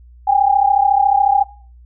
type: tone pair together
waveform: sine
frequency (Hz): 785 / 819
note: G5 / G#5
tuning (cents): +2 / -24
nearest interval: minor second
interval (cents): 74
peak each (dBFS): -13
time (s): 0.27-1.44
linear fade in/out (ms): 10
effects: noise-tail reverb RT60 0.4 s tail -18 dB re dry + added 60 Hz sine -40 dBFS peak until 1.85 s